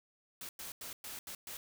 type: noise bursts at uneven times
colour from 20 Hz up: white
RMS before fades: -45 dBFS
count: 6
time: 0.41-0.49 / 0.59-0.72 / 0.81-0.93 / 1.04-1.19 / 1.27-1.35 / 1.47-1.57 s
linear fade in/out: 2 ms
effects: none